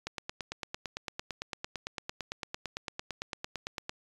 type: click train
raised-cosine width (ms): 0.2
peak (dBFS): -18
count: 35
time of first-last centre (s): 0.07-3.895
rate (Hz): 8.89
effects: resampled to 24000 Hz